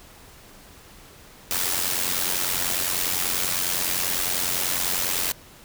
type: noise with amplitude modulation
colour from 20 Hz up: white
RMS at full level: -22 dBFS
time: 1.51-5.32 s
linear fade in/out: 0 ms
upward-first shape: sine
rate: 90 Hz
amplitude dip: 65%
effects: pink hiss -48 dBFS RMS until 5.64 s